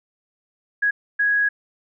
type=tone bursts at uneven times; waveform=sine; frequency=1661.2 Hz; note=G#6; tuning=in tune; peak=-16 dBFS; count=2; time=0.82-0.91 / 1.19-1.49 s; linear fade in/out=10 ms; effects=none